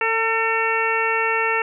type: harmonic tone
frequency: 450 Hz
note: A4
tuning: 39 cents sharp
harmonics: 1 / 2 / 3 / 4 / 5 / 6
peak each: -25 / -25 / -25 / -25 / -25 / -25 dBFS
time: 0.01-1.62 s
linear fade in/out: 2 ms
effects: none